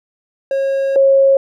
triangle / sine tone pair in turn, 544 / 544 Hz, C#5 / C#5, -33 / -33 cents, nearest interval unison, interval 0 cents, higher neither, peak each -12 / -7 dBFS, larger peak second, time 0.51-0.96 / 0.96-1.37 s, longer first, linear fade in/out 2 ms, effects none

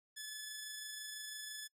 10% pulse tone with amplitude modulation, 1723 Hz, A6, 37 cents flat, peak -34 dBFS, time 0.16-1.68 s, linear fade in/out 20 ms, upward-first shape sine, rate 26 Hz, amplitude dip 25%, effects noise-tail reverb RT60 0.1 s tail -24 dB re dry

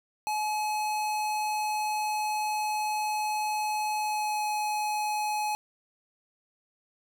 square tone with pitch glide, 851 to 845.6 Hz, G#5 to G#5, +42 to +31 cents, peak -28 dBFS, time 0.27-5.55 s, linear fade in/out 0 ms, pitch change -11 cents, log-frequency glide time 3.98-4.46 s, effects none

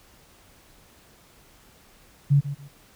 sine tone with echo, 141.9 Hz, C#3, 41 cents sharp, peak -14 dBFS, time 2.3-2.41 s, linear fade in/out 20 ms, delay 140 ms, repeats 2, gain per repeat -13 dB, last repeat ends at 2.69 s, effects pink hiss -55 dBFS RMS until 2.95 s

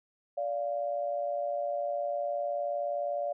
sine tone pair together, 578.9 / 698.5 Hz, D5 / F5, -25 / 0 cents, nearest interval minor third, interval 325 cents, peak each -31 / -34 dBFS, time 0.37-3.33 s, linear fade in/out 10 ms, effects none

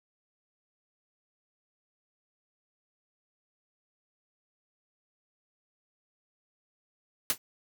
white noise with exponential decay, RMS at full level -22 dBFS, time 7.3-7.38 s, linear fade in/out 1 ms, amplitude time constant 17 ms, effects none

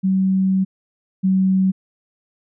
sine tone pair in turn, 190 / 189.3 Hz, F#3 / F#3, +46 / +40 cents, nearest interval unison, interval 6 cents, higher first, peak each -14 / -13 dBFS, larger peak second, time 0.03-0.65 / 1.23-1.72 s, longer first, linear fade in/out 20 ms, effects none

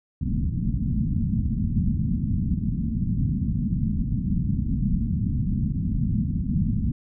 white low-pass noise, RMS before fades -24 dBFS, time 0.21-6.92 s, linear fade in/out 5 ms, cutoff 230 Hz, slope 48 dB/octave, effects none

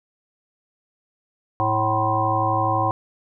harmonic tone with a mistuned harmonic, 109.1 Hz, A2, 14 cents flat, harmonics 1 / 3 / 5 / 7 / 9 / 10, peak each -25 / -29 / -28 / -23 / -25 / -24 dBFS, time 1.6-2.91 s, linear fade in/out 0 ms, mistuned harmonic 10, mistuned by -60 cents, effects none

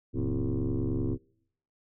sine tone with frequency modulation, 116.54 Hz, A#2, in tune, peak -25 dBFS, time 0.13-1.18 s, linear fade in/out 50 ms, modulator 69.9 Hz, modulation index 3.7, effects noise-tail reverb RT60 0.7 s tail -26 dB re dry + tanh soft clip ceiling -23 dBFS

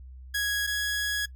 sawtooth tone pair in turn, 1661.2 / 1669.1 Hz, G#6 / G#6, 0 / +8 cents, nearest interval unison, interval 8 cents, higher second, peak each -22 / -23 dBFS, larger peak first, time 0.34-0.67 / 0.67-1.26 s, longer second, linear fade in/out 10 ms, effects noise-tail reverb RT60 0.1 s tail -20 dB re dry + added 64 Hz sine -42 dBFS peak until 1.35 s

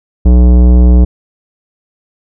sine tone with tanh clipping, 61 Hz, B1, 21 cents flat, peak -4 dBFS, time 0.25-1.05 s, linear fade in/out 10 ms, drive 16 dB, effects none

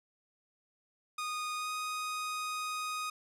sawtooth tone with pitch glide, 1234 to 1246.2 Hz, D#6 to D#6, -15 to +2 cents, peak -31 dBFS, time 1.18-3.1 s, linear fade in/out 5 ms, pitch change +17 cents, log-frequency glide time 1.56-1.7 s, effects low-pass 12000 Hz 12 dB/octave

